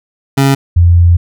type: tone pair in turn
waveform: 25% pulse / sine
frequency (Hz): 137 / 86.3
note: C#3 / F2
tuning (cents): -20 / -20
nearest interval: minor sixth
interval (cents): 800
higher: first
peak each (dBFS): -3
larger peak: neither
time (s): 0.37-0.55 / 0.76-1.17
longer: second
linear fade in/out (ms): 10
effects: none